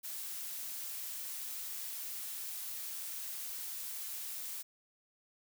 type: noise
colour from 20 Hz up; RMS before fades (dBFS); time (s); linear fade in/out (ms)
blue; -42; 0.03-4.63; 20
effects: none